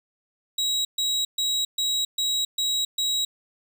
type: tone bursts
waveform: 35% pulse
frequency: 3841 Hz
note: B7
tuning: 49 cents flat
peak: -20 dBFS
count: 7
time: 0.58-3.25 s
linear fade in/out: 5 ms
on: 270 ms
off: 130 ms
effects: none